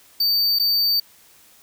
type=tone with dropouts; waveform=square; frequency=4600 Hz; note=D8; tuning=37 cents flat; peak=-17 dBFS; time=0.2-1 s; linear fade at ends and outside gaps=5 ms; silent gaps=0.588-0.596 s; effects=white hiss -52 dBFS RMS until 1.62 s